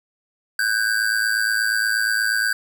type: ring-modulated tone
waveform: square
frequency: 1560 Hz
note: G6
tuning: 9 cents flat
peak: -16 dBFS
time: 0.59-2.53 s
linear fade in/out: 2 ms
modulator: 54.2 Hz
effects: 8-bit